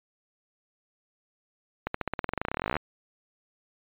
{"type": "accelerating click train", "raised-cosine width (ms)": 0.5, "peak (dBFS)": -13, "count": 27, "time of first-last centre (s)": [1.87, 2.767], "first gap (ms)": 74, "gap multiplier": 0.93, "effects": ["resampled to 8000 Hz"]}